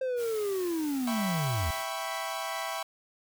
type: linear sweep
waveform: triangle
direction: down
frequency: 528 to 71 Hz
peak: -26 dBFS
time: 0.01-1.71 s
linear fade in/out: 5 ms
type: noise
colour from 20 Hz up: white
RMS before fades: -44 dBFS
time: 0.16-1.86 s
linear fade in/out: 50 ms
type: chord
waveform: sawtooth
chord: C# half-diminished seventh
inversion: first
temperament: equal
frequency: 659.3 / 784 / 987.8 / 1108.7 Hz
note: E5 / G5 / B5 / C#6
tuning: 0 / 0 / 0 / 0 cents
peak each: -33 / -34 / -35 / -35 dBFS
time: 1.07-2.83 s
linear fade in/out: 5 ms
effects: none